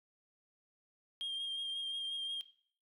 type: tone with vibrato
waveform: sine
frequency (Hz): 3216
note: G7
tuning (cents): +44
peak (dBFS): -34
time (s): 1.21-2.41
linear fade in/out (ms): 0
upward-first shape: triangle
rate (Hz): 5.6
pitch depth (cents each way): 26
effects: noise-tail reverb RT60 0.5 s tail -17 dB re dry + tanh soft clip ceiling -35 dBFS